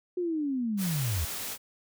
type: linear sweep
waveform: sine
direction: down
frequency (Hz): 365.9 to 71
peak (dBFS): -27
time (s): 0.17-1.25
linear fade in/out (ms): 5
type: noise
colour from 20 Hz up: white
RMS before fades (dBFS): -36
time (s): 0.77-1.58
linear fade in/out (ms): 50
effects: none